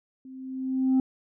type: tone with level ramp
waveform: sine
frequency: 261.6 Hz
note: C4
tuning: in tune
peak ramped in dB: -42 to -15 dBFS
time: 0.25-1 s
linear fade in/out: 2 ms
effects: tanh soft clip ceiling -17 dBFS